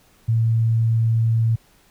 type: tone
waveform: sine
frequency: 113.6 Hz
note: A#2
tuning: 44 cents flat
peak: -15 dBFS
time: 0.28-1.56 s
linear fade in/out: 10 ms
effects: pink hiss -56 dBFS RMS until 1.9 s